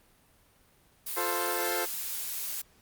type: noise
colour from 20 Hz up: blue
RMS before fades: -35 dBFS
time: 1.06-2.62 s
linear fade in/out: 10 ms
type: chord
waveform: 15% pulse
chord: F major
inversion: none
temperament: equal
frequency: 349.2 / 440 / 523.3 Hz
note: F4 / A4 / C5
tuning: 0 / 0 / 0 cents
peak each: -27 dBFS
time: 1.16-1.86 s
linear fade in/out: 20 ms
effects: pink hiss -63 dBFS RMS until 2.81 s + Opus 32 kbps